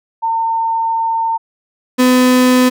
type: tone pair in turn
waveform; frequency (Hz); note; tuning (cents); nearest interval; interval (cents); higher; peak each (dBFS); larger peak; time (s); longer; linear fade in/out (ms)
sine / 35% pulse; 907 / 252.6; A#5 / B3; -48 / +39; octave + minor seventh; 2213; first; -13 / -6; second; 0.22-1.38 / 1.98-2.7; first; 20
effects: none